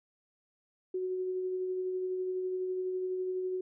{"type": "tone with tremolo", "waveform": "sine", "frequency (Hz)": 370, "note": "F#4", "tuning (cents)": 0, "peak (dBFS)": -30, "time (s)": [0.94, 3.61], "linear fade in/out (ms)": 5, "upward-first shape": "sine", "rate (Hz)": 12, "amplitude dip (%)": 25, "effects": []}